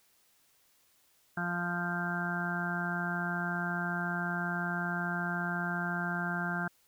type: harmonic tone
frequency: 174.61 Hz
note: F3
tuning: in tune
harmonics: 1 / 2 / 4 / 5 / 6 / 7 / 8 / 9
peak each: -35 / -44 / -40 / -44 / -47 / -47 / -38 / -36 dBFS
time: 1.37-6.68 s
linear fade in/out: 5 ms
effects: white hiss -68 dBFS RMS until 6.87 s